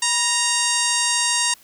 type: harmonic tone with a mistuned harmonic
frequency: 932.3 Hz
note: A#5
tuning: in tune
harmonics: 1 / 2 / 3 / 4 / 5 / 6 / 7 / 8 / 9 / 10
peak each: -27 / -27 / -27 / -27 / -27 / -27 / -27 / -27 / -27 / -27 dBFS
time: 0.02-1.54 s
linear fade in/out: 5 ms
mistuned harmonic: 1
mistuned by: +71 cents
effects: white hiss -51 dBFS RMS until 1.63 s